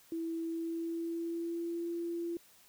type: tone with pitch glide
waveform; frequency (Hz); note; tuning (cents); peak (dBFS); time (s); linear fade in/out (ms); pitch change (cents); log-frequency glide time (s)
sine; 329.6 to 340.2; E4 to F4; 0 to -45; -34; 0.12-2.37; 2; +55; 0.46-1.87
effects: white hiss -62 dBFS RMS until 2.68 s